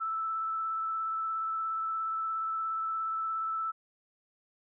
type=tone with vibrato; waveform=sine; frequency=1318 Hz; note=E6; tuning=1 cent flat; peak=-30 dBFS; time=0-3.72 s; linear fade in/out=20 ms; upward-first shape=sine; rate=17 Hz; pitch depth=12 cents each way; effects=none